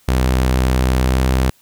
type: tone with pitch glide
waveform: sawtooth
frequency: 63.8 to 64.58 Hz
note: C2 to C2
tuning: -43 to -22 cents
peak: -9 dBFS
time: 0.08-1.5 s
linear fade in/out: 5 ms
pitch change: +21 cents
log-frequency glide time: 1.05-1.18 s
effects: white hiss -54 dBFS RMS until 1.61 s